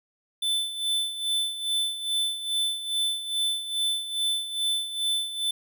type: tone with tremolo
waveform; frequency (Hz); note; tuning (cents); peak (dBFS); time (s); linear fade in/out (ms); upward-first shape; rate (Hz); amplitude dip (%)
square; 3520; A7; 0; -23; 0.42-5.51; 5; sine; 2.4; 70
effects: none